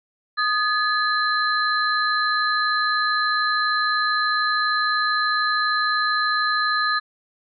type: tone cluster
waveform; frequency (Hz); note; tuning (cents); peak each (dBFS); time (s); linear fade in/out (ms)
sine; 1239 / 1706 / 4081; D#6 / G#6 / C8; -8 / +46 / -44; -22 / -22 / -26; 0.37-7; 20
effects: none